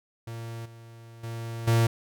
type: tone with level steps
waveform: 45% pulse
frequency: 115.2 Hz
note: A#2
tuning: 20 cents flat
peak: -35 / -45 / -33 / -19 dBFS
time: 0.27-1.87 s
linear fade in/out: 5 ms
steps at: 0.65 / 1.23 / 1.67 s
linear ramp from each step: 10 ms
effects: none